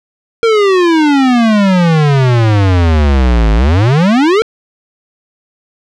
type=exponential two-way sweep; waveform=square; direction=down then up; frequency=466.2 to 51.91 to 466.2 Hz; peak=-7 dBFS; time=0.43-4.42 s; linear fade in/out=0 ms; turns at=3.53 s; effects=low-pass 4000 Hz 12 dB/octave